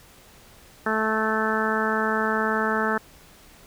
harmonic tone, 218.7 Hz, A3, 10 cents flat, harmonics 1 / 2 / 3 / 4 / 5 / 6 / 7 / 8, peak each -28 / -28 / -32 / -30 / -32 / -28 / -29 / -30 dBFS, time 0.86-2.98 s, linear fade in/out 5 ms, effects pink hiss -51 dBFS RMS until 3.66 s

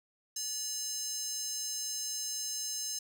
square tone with high-pass filter, 578 Hz, D5, 28 cents flat, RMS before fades -37 dBFS, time 0.36-2.99 s, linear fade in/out 5 ms, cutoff 5900 Hz, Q 5.5, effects none

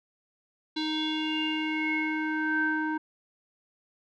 square tone with low-pass filter sweep, 311.1 Hz, D#4, in tune, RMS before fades -29 dBFS, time 0.76-2.98 s, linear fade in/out 10 ms, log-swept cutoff 3900 to 1300 Hz, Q 8.6, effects none

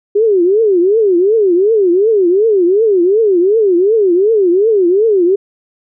sine tone with vibrato, 394.9 Hz, G4, 13 cents sharp, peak -7 dBFS, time 0.15-5.36 s, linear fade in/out 10 ms, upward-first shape triangle, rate 2.7 Hz, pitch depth 280 cents each way, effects none

